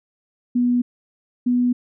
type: tone pair in turn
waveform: sine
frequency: 244.5 / 245.9 Hz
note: B3 / B3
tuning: -17 / -7 cents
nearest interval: unison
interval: 10 cents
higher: second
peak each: -15 / -15 dBFS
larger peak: neither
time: 0.55-0.82 / 1.46-1.73 s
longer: neither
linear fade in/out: 10 ms
effects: none